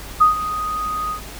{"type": "tone with ADSR envelope", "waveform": "sine", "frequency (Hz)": 1244.5, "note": "D#6", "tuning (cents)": 0, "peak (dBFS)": -7, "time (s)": [0.2, 1.21], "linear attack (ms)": 17, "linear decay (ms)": 130, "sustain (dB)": -14, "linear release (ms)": 99, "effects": ["added 50 Hz sine -36 dBFS peak until 1.39 s", "pink hiss -36 dBFS RMS until 1.39 s"]}